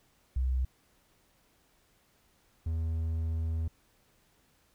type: tone pair in turn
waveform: sine / triangle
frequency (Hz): 64 / 81.13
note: C2 / E2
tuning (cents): -38 / -27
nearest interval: major third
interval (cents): 411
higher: second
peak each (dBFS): -26 / -27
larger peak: first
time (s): 0.36-0.65 / 2.66-3.68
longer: second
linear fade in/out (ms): 5
effects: pink hiss -68 dBFS RMS until 4.74 s